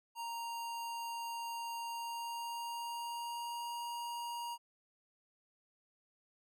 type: tone with pitch glide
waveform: square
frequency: 932.3 to 945.9 Hz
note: A#5 to A#5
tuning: 0 to +25 cents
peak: -40 dBFS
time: 0.15-4.58 s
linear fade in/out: 50 ms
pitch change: +25 cents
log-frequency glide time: 1.86-3.8 s
effects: none